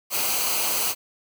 white noise with comb filter, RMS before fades -24 dBFS, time 0.1-0.95 s, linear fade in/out 50 ms, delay 0.56 ms, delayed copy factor -0.6, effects none

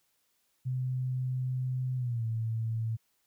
sine tone with pitch glide, 128.1 to 112.81 Hz, C3 to A2, -36 to +44 cents, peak -29 dBFS, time 0.65-2.97 s, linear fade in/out 20 ms, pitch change -220 cents, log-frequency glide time 1.96-2.25 s, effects white hiss -74 dBFS RMS until 3.26 s

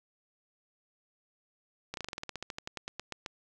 slowing click train, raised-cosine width 0.2 ms, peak -20 dBFS, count 19, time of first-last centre 1.94-3.262 s, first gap 32 ms, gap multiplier 1.09, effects none

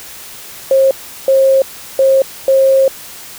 sine tone bursts at uneven times, 536 Hz, C5, 42 cents sharp, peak -6 dBFS, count 4, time 0.71-0.91 / 1.28-1.62 / 1.99-2.22 / 2.48-2.88 s, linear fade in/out 2 ms, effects white hiss -32 dBFS RMS until 3.38 s

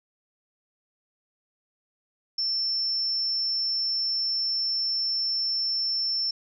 sine tone, 5370 Hz, E8, 31 cents sharp, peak -24 dBFS, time 2.38-6.31 s, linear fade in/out 5 ms, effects none

